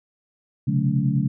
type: tone cluster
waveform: sine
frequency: 130.3 / 140.2 / 181.1 / 214.8 / 281 Hz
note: C3 / C#3 / F#3 / A3 / C#4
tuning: -7 / +20 / -37 / -41 / +24 cents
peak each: -26 / -21 / -26 / -25 / -30 dBFS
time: 0.67-1.28 s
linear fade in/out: 10 ms
effects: none